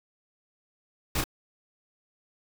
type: noise with echo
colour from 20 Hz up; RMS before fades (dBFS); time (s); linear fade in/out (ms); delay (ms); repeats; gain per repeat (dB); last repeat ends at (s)
pink; -28; 1.15-1.21; 5; 31; 1; -2; 1.241
effects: none